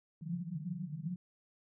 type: band-pass noise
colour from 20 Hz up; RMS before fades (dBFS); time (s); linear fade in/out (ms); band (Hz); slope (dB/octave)
pink; -40; 0.21-1.16; 2; 150 to 180; 96
effects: none